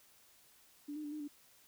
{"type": "tone with pitch steps", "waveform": "sine", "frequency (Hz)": [291.2, 304.2, 293.1, 304.3, 291.3], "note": ["D4", "D#4", "D4", "D#4", "D4"], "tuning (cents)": [-15, -39, -3, -38, -14], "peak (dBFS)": -40, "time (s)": [0.88, 1.28], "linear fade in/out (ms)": 10, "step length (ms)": 80, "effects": ["white hiss -65 dBFS RMS until 1.67 s"]}